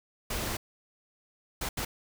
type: noise bursts at uneven times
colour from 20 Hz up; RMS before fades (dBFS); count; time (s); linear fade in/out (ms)
pink; -33; 3; 0.3-0.57 / 1.61-1.69 / 1.77-1.85; 5
effects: none